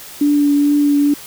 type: tone with vibrato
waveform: sine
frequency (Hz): 289.4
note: D4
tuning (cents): -25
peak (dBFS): -10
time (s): 0.21-1.14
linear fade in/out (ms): 5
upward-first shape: triangle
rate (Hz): 2.3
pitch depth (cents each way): 16
effects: white hiss -35 dBFS RMS until 1.26 s